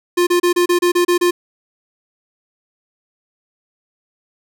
square tone bursts, 352 Hz, F4, 14 cents sharp, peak -12 dBFS, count 9, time 0.17-1.31 s, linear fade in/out 10 ms, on 100 ms, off 30 ms, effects none

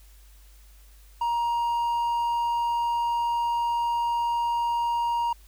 triangle tone, 942 Hz, A#5, 18 cents sharp, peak -21 dBFS, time 1.21-5.33 s, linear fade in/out 5 ms, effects added 50 Hz sine -49 dBFS peak until 5.47 s + white hiss -59 dBFS RMS until 5.47 s

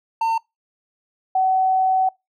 triangle / sine tone pair in turn, 905 / 754.8 Hz, A5 / F#5, +48 / +34 cents, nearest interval minor third, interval 314 cents, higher first, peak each -15 dBFS, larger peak neither, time 0.21-0.38 / 1.35-2.09 s, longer second, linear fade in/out 5 ms, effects noise-tail reverb RT60 0.2 s tail -25 dB re dry

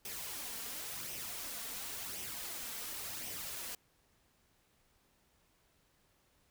white noise with flanger, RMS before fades -43 dBFS, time 0.05-3.75 s, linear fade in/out 2 ms, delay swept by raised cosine 0.34 to 4.44 ms, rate 0.93 Hz, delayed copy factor +0.5, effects pink hiss -72 dBFS RMS until 6.5 s

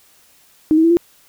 sine tone with pitch steps, 311.1 / 321.7 / 332.7 / 344 Hz, D#4 / E4 / E4 / F4, 0 / -42 / +16 / -26 cents, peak -9 dBFS, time 0.71-0.97 s, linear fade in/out 0 ms, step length 65 ms, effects white hiss -52 dBFS RMS until 1.28 s

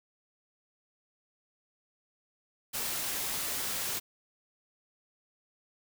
white noise, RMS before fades -34 dBFS, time 2.73-4 s, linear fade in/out 20 ms, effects none

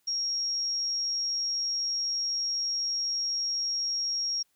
sine tone, 5588 Hz, F8, in tune, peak -27 dBFS, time 0.07-4.43 s, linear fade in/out 10 ms, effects white hiss -72 dBFS RMS until 4.55 s

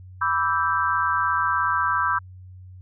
sine chord, E minor seventh, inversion second, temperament equal with one note detuned, 987.8 / 1161.8 / 1318.5 / 1568 Hz, B5 / D6 / E6 / G6, 0 / -19 / 0 / 0 cents, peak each -25 dBFS, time 0.21-2.19 s, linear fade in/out 10 ms, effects added 92 Hz sine -40 dBFS peak until 2.81 s

